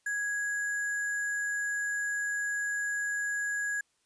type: tone with sample-and-hold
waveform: sine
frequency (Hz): 1661.2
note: G#6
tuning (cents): 0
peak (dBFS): -29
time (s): 0.06-3.81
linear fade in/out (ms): 5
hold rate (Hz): 8820
effects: white hiss -73 dBFS RMS until 4.05 s + resampled to 22050 Hz